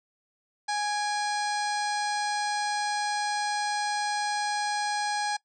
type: harmonic tone with a mistuned harmonic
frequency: 830 Hz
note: G#5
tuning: 1 cent flat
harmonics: 1 / 2 / 3 / 4 / 5 / 6 / 7 / 8 / 9 / 10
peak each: -28 / -33 / -42 / -44 / -37 / -39 / -41 / -48 / -48 / -43 dBFS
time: 0.68-5.37 s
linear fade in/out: 10 ms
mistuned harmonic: 3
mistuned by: -68 cents
effects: noise-tail reverb RT60 0.1 s tail -21 dB re dry